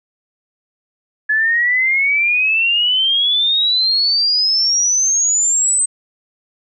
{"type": "exponential sweep", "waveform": "sine", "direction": "up", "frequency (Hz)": [1707, 8270], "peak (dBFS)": -12, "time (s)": [1.29, 5.86], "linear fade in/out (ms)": 10, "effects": []}